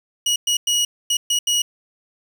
25% pulse tone bursts at uneven times, 2907 Hz, F#7, 31 cents flat, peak -13 dBFS, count 6, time 0.26-0.36 / 0.47-0.57 / 0.67-0.85 / 1.1-1.17 / 1.3-1.39 / 1.47-1.62 s, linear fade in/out 5 ms, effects 8-bit

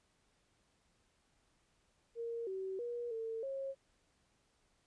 sine tone with pitch steps, 464.8 / 381.2 / 478 / 450.4 / 542 Hz, A#4 / G4 / A#4 / A4 / C#5, -5 / -48 / +43 / +40 / -39 cents, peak -38 dBFS, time 2.15-3.75 s, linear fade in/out 50 ms, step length 320 ms, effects pink hiss -75 dBFS RMS until 4.86 s + resampled to 22050 Hz

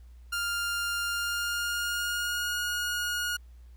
sawtooth tone with pitch glide, 1400 to 1439.4 Hz, F6 to F#6, +4 to -48 cents, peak -25 dBFS, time 0.32-3.37 s, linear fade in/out 10 ms, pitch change +48 cents, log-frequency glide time 1.06-2.59 s, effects added 60 Hz sine -47 dBFS peak until 3.76 s + pink hiss -69 dBFS RMS until 3.76 s

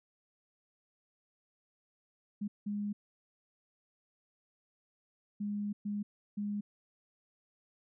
sine tone bursts at uneven times, 205.8 Hz, G#3, 16 cents flat, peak -33 dBFS, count 5, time 2.41-2.48 / 2.66-2.93 / 5.4-5.73 / 5.85-6.03 / 6.37-6.61 s, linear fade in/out 10 ms, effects none

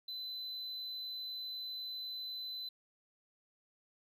triangle tone, 4024 Hz, B7, 32 cents sharp, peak -39 dBFS, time 0.08-2.69 s, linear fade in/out 5 ms, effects none

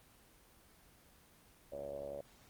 5% pulse tone with low-pass filter, 70.5 Hz, C#2, 30 cents sharp, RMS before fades -44 dBFS, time 1.72-2.21 s, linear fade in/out 5 ms, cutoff 570 Hz, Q 9.9, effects pink hiss -64 dBFS RMS until 2.49 s + Opus 24 kbps

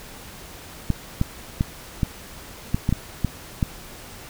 clicks, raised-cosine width 5 ms, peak -7 dBFS, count 9, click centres 0.903 / 1.214 / 1.609 / 2.032 / 2.745 / 2.891 / 2.926 / 3.247 / 3.628 s, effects pink hiss -41 dBFS RMS until 4.29 s

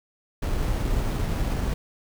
brown noise with sample-and-hold, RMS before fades -25 dBFS, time 0.42-1.74 s, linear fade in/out 5 ms, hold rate 7350 Hz, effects none

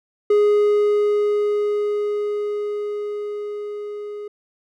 triangle tone with level ramp, 415.3 Hz, G#4, in tune, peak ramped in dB -10 to -27 dBFS, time 0.3-4.28 s, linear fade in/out 5 ms, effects none

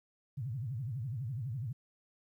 sine tone with vibrato, 123 Hz, B2, 7 cents flat, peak -35 dBFS, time 0.37-1.73 s, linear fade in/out 10 ms, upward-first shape sine, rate 12 Hz, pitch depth 270 cents each way, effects 12-bit

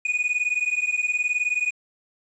triangle beating tone pair, 2459 / 2478 Hz, D#7 / D#7, -21 / -8 cents, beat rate 19 Hz, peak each -23 dBFS, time 0.05-1.71 s, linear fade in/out 5 ms, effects resampled to 22050 Hz + 9-bit

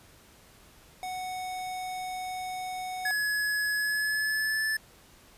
square tone, 740 Hz, F#5, in tune, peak -34 dBFS, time 1.03-3.11 s, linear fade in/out 0 ms
square tone with pitch glide, 1693 to 1746.6 Hz, G#6 to A6, +33 to -13 cents, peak -27 dBFS, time 3.05-4.77 s, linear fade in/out 5 ms, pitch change +54 cents, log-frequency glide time 3.76-4.65 s
effects pink hiss -56 dBFS RMS until 5.37 s + resampled to 32000 Hz

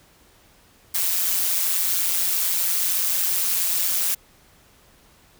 blue noise with amplitude modulation, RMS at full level -19 dBFS, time 0.94-4.15 s, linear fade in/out 10 ms, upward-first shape sine, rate 179 Hz, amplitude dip 70%, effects pink hiss -55 dBFS RMS until 5.39 s

